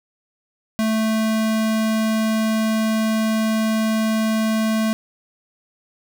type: tone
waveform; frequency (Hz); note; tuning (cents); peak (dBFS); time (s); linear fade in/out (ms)
square; 220; A3; 0; -18; 0.79-4.93; 0
effects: none